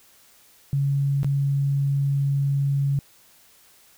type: tone with dropouts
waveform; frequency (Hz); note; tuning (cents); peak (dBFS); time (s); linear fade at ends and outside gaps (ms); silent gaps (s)
sine; 139.6; C#3; +13; -19; 0.73-2.99; 0; 1.232-1.245
effects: white hiss -55 dBFS RMS until 3.97 s